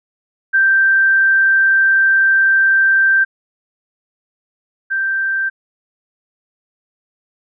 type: tone pair in turn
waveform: sine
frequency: 1568 / 1568 Hz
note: G6 / G6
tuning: 0 / 0 cents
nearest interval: unison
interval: 0 cents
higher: neither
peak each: -9 / -15 dBFS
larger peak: first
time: 0.53-3.25 / 4.9-5.5 s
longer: first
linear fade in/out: 20 ms
effects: none